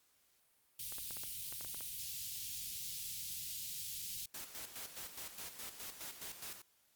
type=band-stop noise; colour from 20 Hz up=white; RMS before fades=-44 dBFS; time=0.79-4.26 s; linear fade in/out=5 ms; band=160 to 2900 Hz; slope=24 dB/octave
type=clicks; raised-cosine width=0.5 ms; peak=-36 dBFS; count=10; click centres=0.923 / 0.984 / 1.108 / 1.169 / 1.236 / 1.525 / 1.61 / 1.647 / 1.746 / 1.808 s
type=noise with tremolo; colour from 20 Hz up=white; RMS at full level=-46 dBFS; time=4.34-6.62 s; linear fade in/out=5 ms; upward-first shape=square; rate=4.8 Hz; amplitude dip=60%
effects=white hiss -73 dBFS RMS until 6.95 s + Opus 48 kbps